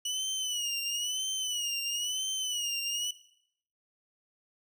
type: tone with vibrato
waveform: 25% pulse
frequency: 2938 Hz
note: F#7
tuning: 13 cents flat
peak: -27 dBFS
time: 0.05-3.11 s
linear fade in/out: 5 ms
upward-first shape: sine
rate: 1 Hz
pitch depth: 95 cents each way
effects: noise-tail reverb RT60 0.7 s tail -17 dB re dry